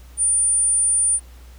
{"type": "tone", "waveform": "sine", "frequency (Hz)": 9280, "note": "D9", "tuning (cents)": -22, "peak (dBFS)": -15, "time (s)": [0.17, 1.2], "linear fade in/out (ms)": 50, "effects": ["added 61 Hz sine -40 dBFS peak until 1.58 s", "pink hiss -52 dBFS RMS until 1.58 s"]}